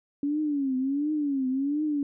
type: tone with vibrato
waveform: sine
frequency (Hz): 280.9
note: C#4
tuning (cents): +23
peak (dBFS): -24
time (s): 0.23-2.03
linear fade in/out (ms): 2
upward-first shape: triangle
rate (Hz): 1.4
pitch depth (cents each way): 170
effects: none